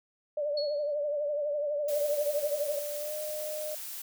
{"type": "tone with vibrato", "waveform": "sine", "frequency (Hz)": 587.3, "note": "D5", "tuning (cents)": 0, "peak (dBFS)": -28, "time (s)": [0.37, 2.79], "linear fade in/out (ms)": 5, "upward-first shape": "triangle", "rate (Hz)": 12, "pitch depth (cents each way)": 69}
{"type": "tone with exponential decay", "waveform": "sine", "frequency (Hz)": 4352, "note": "C#8", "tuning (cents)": -33, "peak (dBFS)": -31, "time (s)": [0.57, 0.94], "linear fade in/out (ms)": 5, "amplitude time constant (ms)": 79}
{"type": "noise", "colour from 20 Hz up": "blue", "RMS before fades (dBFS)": -40, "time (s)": [1.88, 4.02], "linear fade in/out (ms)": 5}
{"type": "tone with pitch glide", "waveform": "sine", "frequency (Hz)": [587, 609.8], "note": ["D5", "D#5"], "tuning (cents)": [-1, -35], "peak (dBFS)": -34, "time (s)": [1.9, 3.75], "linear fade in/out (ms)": 5, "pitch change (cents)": 66, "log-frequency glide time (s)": [2.98, 3.13]}
{"effects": []}